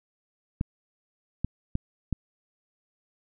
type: clicks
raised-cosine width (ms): 5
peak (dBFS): -14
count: 4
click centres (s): 0.611 / 1.446 / 1.754 / 2.127
effects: none